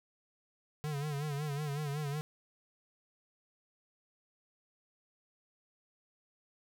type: tone with vibrato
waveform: square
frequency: 146.4 Hz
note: D3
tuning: 5 cents flat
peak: -35 dBFS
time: 0.84-2.21 s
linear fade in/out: 0 ms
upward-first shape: sine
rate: 5.4 Hz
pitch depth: 84 cents each way
effects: none